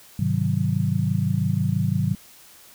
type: chord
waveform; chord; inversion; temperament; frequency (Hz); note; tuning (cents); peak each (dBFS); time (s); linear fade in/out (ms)
sine; Ab dominant seventh; none; just; 103.83 / 129.78 / 155.74 / 186.89; Ab2 / C3 / Eb3 / Gb3; 0 / -14 / +2 / +18; -25; 0.19-2.15; 5
effects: white hiss -49 dBFS RMS until 2.74 s